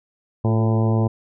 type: harmonic tone with a mistuned harmonic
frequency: 111.4 Hz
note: A2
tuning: 22 cents sharp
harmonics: 1 / 2 / 3 / 4 / 5 / 6 / 7 / 8 / 9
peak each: -17 / -23 / -27 / -29 / -31 / -33 / -34 / -35 / -36 dBFS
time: 0.44-1.08 s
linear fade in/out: 10 ms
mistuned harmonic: 3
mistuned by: +40 cents
effects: none